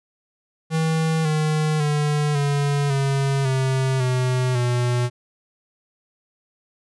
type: tone with pitch steps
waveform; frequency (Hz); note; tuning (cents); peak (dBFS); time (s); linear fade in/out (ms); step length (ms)
square; 160.4 / 154.31 / 148.45 / 142.82 / 137.4 / 132.18 / 127.16 / 122.34; E3 / D#3 / D3 / D3 / C#3 / C3 / C3 / B2; -47 / -14 / +19 / -48 / -15 / +18 / -49 / -16; -19; 0.7-5.1; 50; 550
effects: resampled to 24000 Hz